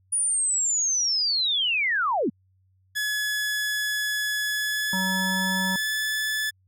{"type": "linear sweep", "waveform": "sine", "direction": "down", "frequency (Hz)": [9720, 174.61], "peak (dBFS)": -21, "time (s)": [0.12, 2.3], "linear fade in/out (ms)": 10}
{"type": "tone with pitch glide", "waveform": "sawtooth", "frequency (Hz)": [1700, 1731.7], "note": ["G#6", "A6"], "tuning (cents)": [40, -28], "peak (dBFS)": -21, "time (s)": [2.95, 6.51], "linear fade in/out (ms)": 20, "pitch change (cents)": 32, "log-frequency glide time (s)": [4.43, 5.94]}
{"type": "harmonic tone", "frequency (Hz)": 188.4, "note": "F#3", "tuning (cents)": 32, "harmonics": [1, 3, 5, 7], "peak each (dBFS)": [-27, -40, -32, -46], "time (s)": [4.93, 5.76], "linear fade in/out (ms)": 2}
{"effects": ["added 94 Hz sine -61 dBFS peak until 6.67 s"]}